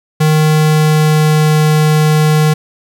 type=tone with pitch glide; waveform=square; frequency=154.7 to 153.63 Hz; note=D#3 to D#3; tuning=-10 to -22 cents; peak=-8 dBFS; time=0.2-2.54 s; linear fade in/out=10 ms; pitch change=-12 cents; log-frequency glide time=0.34-1.6 s; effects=8-bit